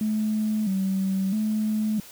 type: tone with vibrato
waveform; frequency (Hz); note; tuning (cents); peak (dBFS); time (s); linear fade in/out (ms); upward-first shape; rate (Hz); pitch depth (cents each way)
sine; 203.1; G#3; -38; -21; 0.01-2; 2; square; 0.76; 100
effects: tanh soft clip ceiling -17 dBFS + white hiss -46 dBFS RMS until 2.11 s